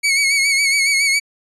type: tone with vibrato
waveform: sawtooth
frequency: 2223 Hz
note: C#7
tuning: 4 cents sharp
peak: -10 dBFS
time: 0.03-1.2 s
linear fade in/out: 20 ms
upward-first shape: sine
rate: 7.2 Hz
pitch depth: 53 cents each way
effects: resampled to 24000 Hz